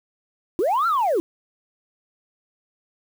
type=linear two-way sweep; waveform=sine; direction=up then down; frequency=311.1 to 1396.9 to 311.1 Hz; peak=-16 dBFS; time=0.59-1.2 s; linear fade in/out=0 ms; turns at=0.87 s; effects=tanh soft clip ceiling -15 dBFS + 7-bit